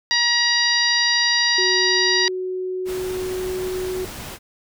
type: harmonic tone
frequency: 952 Hz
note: A#5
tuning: 36 cents sharp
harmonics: 1 / 2 / 3 / 4 / 5 / 6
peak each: -29 / -20 / -29 / -23 / -20 / -27 dBFS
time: 0.11-2.28 s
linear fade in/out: 0 ms
type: tone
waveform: sine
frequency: 370 Hz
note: F#4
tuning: in tune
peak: -23 dBFS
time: 1.58-4.05 s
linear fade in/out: 5 ms
type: noise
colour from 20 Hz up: pink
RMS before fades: -34 dBFS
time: 2.85-4.39 s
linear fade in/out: 50 ms
effects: none